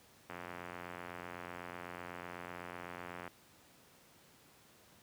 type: click train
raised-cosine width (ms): 0.5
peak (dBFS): -29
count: 263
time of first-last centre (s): 0.3-3.277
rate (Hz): 88
effects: pink hiss -63 dBFS RMS until 5.02 s + high-pass 100 Hz 12 dB/octave